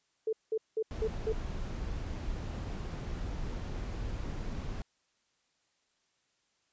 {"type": "tone bursts", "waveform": "sine", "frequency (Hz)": 440, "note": "A4", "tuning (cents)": 0, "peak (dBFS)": -28, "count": 5, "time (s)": [0.27, 1.325], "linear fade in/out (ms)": 5, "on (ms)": 59, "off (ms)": 190}
{"type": "noise", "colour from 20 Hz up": "brown", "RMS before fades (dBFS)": -37, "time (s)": [0.91, 4.82], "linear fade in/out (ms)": 0}
{"effects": ["white hiss -75 dBFS RMS until 6.72 s", "resampled to 16000 Hz"]}